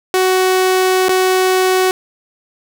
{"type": "tone with dropouts", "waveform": "sawtooth", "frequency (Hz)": 372.8, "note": "F#4", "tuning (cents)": 13, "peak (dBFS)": -7, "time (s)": [0.14, 1.91], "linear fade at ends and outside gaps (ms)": 1, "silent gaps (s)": [1.084, 1.092], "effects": []}